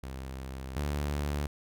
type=tone pair in turn; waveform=sawtooth; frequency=66 / 72.64 Hz; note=C2 / D2; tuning=+16 / -18 cents; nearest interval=major second; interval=166 cents; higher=second; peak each=-34 / -26 dBFS; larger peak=second; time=0.03-0.76 / 0.76-1.47 s; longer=first; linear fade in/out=5 ms; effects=none